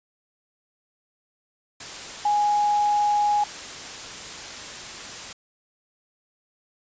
sine tone in noise, 830 Hz, G#5, 1 cent flat, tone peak -18 dBFS, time 2.25-3.44 s, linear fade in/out 5 ms, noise white, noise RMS -36 dBFS, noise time 1.8-5.33 s, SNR +15 dB, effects resampled to 16000 Hz

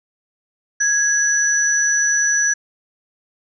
sine tone pair together, 1661.2 / 5925 Hz, G#6 / F#8, 0 / +1 cents, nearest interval octave + minor seventh, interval 2201 cents, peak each -17 / -17 dBFS, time 0.8-2.54 s, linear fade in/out 10 ms, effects none

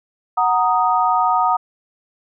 sine chord, D# minor, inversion first, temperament equal, 740 / 932.3 / 1244.5 Hz, F#5 / A#5 / D#6, 0 / 0 / 0 cents, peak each -18 dBFS, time 0.37-1.57 s, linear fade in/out 10 ms, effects none

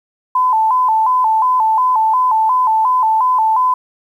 sine tone with vibrato, 944 Hz, A#5, 22 cents sharp, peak -10 dBFS, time 0.35-3.74 s, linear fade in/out 5 ms, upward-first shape square, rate 2.8 Hz, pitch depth 120 cents each way, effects 8-bit

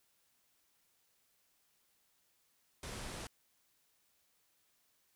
pink low-pass noise, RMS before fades -45 dBFS, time 2.83-3.27 s, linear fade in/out 2 ms, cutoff 11000 Hz, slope 48 dB/octave, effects white hiss -75 dBFS RMS until 5.15 s

